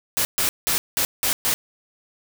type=noise bursts at uneven times; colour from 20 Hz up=white; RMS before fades=-21 dBFS; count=6; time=0.17-0.25 / 0.38-0.49 / 0.67-0.78 / 0.97-1.05 / 1.23-1.33 / 1.45-1.54 s; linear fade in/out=0 ms; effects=none